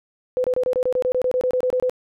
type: tone bursts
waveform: sine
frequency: 505 Hz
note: B4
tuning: 39 cents sharp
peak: -17 dBFS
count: 16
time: 0.37-1.896 s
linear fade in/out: 0 ms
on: 71 ms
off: 26 ms
effects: none